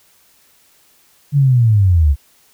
sine linear sweep, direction down, 146.83 to 66.3 Hz, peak -8 dBFS, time 1.32-2.16 s, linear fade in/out 50 ms, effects white hiss -53 dBFS RMS until 2.53 s

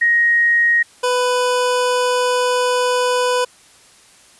sine / 25% pulse tone pair in turn, 1878 / 497.4 Hz, A#6 / B4, +12 / +12 cents, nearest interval octave + major seventh, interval 2300 cents, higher first, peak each -11 dBFS, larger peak neither, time 0.01-0.83 / 1.03-3.45 s, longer second, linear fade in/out 10 ms, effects white hiss -48 dBFS RMS until 4.39 s + resampled to 24000 Hz

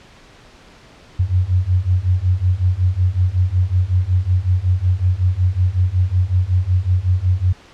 sine beating tone pair, 88.5 / 93.9 Hz, F2 / F#2, +23 / +26 cents, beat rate 5.4 Hz, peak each -17 / -16 dBFS, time 1.19-7.53 s, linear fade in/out 10 ms, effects pink hiss -45 dBFS RMS until 7.73 s + low-pass 5000 Hz 12 dB/octave

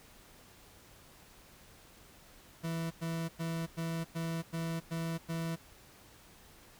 40% pulse tone bursts, 164.81 Hz, E3, in tune, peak -33 dBFS, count 8, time 2.63-5.563 s, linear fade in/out 20 ms, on 280 ms, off 99 ms, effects pink hiss -58 dBFS RMS until 6.79 s

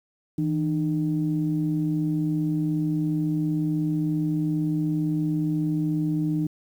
sine tone pair together, 160.9 / 303.7 Hz, E3 / D#4, -42 / -42 cents, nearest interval major seventh, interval 1100 cents, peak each -24 dBFS, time 0.38-6.47 s, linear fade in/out 5 ms, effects tanh soft clip ceiling -14 dBFS + 9-bit

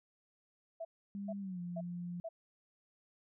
sine tone bursts, 659.3 Hz, E5, in tune, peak -39 dBFS, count 4, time 0.8-2.29 s, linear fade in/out 10 ms, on 50 ms, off 430 ms
sine tone with pitch glide, 200 to 175.12 Hz, G3 to F3, +35 to +5 cents, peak -39 dBFS, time 1.15-2.2 s, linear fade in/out 0 ms, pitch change -230 cents, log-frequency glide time 1.4-1.6 s
effects none

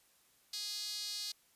sawtooth tone with high-pass filter, 415.3 Hz, G#4, in tune, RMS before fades -41 dBFS, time 0.53-1.32 s, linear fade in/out 5 ms, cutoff 4400 Hz, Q 4.4, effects white hiss -69 dBFS RMS until 1.55 s + resampled to 32000 Hz

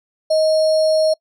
sine tone with sample-and-hold, 629 Hz, D#5, 19 cents sharp, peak -12 dBFS, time 0.3-1.14 s, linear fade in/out 10 ms, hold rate 4900 Hz, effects noise-tail reverb RT60 0.1 s tail -26 dB re dry + low-pass 8000 Hz 12 dB/octave

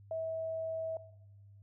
sine tone, 647 Hz, E5, 32 cents flat, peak -34 dBFS, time 0.11-0.97 s, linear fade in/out 2 ms, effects noise-tail reverb RT60 1.0 s tail -18 dB re dry + added 100 Hz sine -54 dBFS peak until 1.62 s

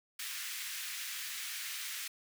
pink high-pass noise, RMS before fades -41 dBFS, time 0.19-2.08 s, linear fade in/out 5 ms, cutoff 1700 Hz, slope 24 dB/octave, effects none

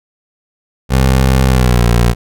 20% pulse tone with pitch glide, 65.41 to 58.95 Hz, C2 to A#1, 0 to +20 cents, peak -3 dBFS, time 0.89-2.15 s, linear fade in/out 50 ms, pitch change -180 cents, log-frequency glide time 1.47-1.83 s, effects none

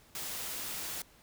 white noise, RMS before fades -39 dBFS, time 0.15-1.02 s, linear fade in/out 2 ms, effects pink hiss -61 dBFS RMS until 1.22 s

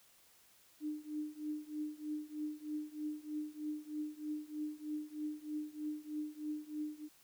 sine tone with tremolo, 302.5 Hz, D#4, 49 cents flat, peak -35 dBFS, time 0.8-7.09 s, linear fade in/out 50 ms, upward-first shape triangle, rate 3.2 Hz, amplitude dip 95%, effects white hiss -66 dBFS RMS until 7.23 s

